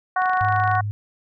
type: harmonic tone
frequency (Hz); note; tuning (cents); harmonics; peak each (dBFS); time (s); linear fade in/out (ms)
370; F#4; 0; 2 / 3 / 4 / 5; -20 / -23 / -25 / -31; 0.16-0.81; 5
type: click train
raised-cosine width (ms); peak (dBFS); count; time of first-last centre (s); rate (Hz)
0.3; -22; 15; 0.22-0.752; 26.3
type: tone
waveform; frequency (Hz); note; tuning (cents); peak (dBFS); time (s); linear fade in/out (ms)
sine; 103.83; G#2; 0; -23; 0.41-0.91; 0
effects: none